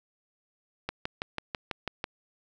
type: click train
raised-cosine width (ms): 0.3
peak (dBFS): -15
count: 8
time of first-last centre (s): 0.89-2.041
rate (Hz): 6.08
effects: none